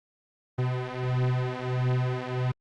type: beating tone pair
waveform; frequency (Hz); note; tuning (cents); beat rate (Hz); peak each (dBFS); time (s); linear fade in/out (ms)
45% pulse; 125.6 / 127.1; B2 / C3; +30 / -50; 1.5; -28; 0.58-2.52; 10
effects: low-pass 3000 Hz 12 dB/octave + Opus 24 kbps